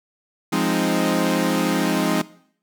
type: chord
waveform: sawtooth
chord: F minor seventh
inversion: none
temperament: equal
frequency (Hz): 174.61 / 207.7 / 261.6 / 311.1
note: F3 / Ab3 / C4 / Eb4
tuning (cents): 0 / 0 / 0 / 0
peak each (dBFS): -20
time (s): 0.52-2.22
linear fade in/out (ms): 10
effects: noise-tail reverb RT60 0.6 s tail -19 dB re dry